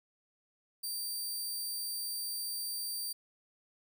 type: tone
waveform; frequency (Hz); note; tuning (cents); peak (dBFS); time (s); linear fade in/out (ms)
15% pulse; 4669; D8; -11; -29; 0.83-3.13; 10
effects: none